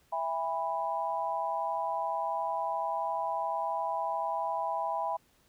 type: chord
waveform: sine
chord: E major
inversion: none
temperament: equal with one note detuned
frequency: 659.3 / 810.7 / 987.8 Hz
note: E5 / G#5 / B5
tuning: 0 / -42 / 0 cents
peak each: -35 / -34 / -33 dBFS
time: 0.12-5.17 s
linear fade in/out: 10 ms
effects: pink hiss -67 dBFS RMS until 5.48 s